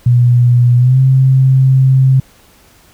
sine tone with pitch glide, 121.9 to 132.17 Hz, B2 to C3, -22 to +18 cents, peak -5 dBFS, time 0.06-2.2 s, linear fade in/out 5 ms, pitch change +140 cents, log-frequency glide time 0.77-0.99 s, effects pink hiss -46 dBFS RMS until 2.93 s

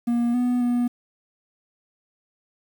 triangle tone with pitch steps, 237.5 / 246.3 / 242.7 Hz, A#3 / B3 / B3, +33 / -5 / -30 cents, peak -17 dBFS, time 0.07-0.88 s, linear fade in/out 10 ms, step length 270 ms, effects 8-bit

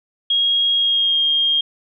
sine tone with pitch glide, 3277 to 3226 Hz, G#7 to G7, -24 to +49 cents, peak -14 dBFS, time 0.3-1.61 s, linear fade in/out 5 ms, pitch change -27 cents, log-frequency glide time 0.75-1.2 s, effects none

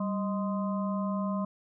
harmonic tone with a mistuned harmonic, 207.7 Hz, G#3, in tune, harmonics 1 / 3 / 5 / 6, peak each -29 / -37 / -37 / -45 dBFS, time 0-1.45 s, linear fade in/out 5 ms, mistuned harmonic 1, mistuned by -110 cents, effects none

